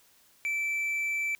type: tone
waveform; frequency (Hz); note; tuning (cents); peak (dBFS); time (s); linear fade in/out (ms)
triangle; 2326; D7; -17; -26; 0.45-1.35; 0
effects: white hiss -62 dBFS RMS until 1.39 s